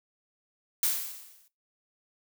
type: noise with exponential decay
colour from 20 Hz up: blue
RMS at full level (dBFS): -24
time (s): 0.83-1.48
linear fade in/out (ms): 1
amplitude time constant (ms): 140
effects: noise-tail reverb RT60 0.2 s tail -17 dB re dry